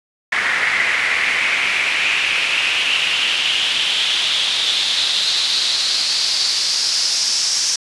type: noise with band-pass filter sweep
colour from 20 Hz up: pink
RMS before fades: -18 dBFS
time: 0.32-7.76 s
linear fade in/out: 5 ms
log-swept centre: 1900 to 5600 Hz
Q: 4.4
effects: resampled to 24000 Hz